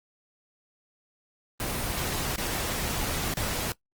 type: noise with dropouts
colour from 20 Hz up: pink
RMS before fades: -30 dBFS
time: 1.6-3.72 s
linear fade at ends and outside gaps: 1 ms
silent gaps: 2.36-2.381 / 3.339-3.37 s
effects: noise-tail reverb RT60 0.1 s tail -20 dB re dry + Opus 24 kbps